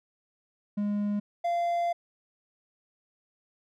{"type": "tone pair in turn", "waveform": "triangle", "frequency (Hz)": [205.9, 690], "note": ["G#3", "F5"], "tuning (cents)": [-15, -21], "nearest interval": "octave + major sixth", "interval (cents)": 2094, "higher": "second", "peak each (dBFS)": [-24, -23], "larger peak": "second", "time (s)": [[0.77, 1.2], [1.44, 1.93]], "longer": "second", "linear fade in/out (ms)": 10, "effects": []}